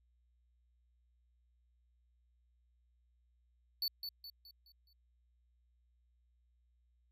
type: tone with echo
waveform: square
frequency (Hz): 4473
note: C#8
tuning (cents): +15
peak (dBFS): -34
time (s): 3.82-3.88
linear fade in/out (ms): 2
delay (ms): 210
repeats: 5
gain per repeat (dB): -7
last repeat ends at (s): 4.93
effects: added 60 Hz sine -70 dBFS peak until 7.11 s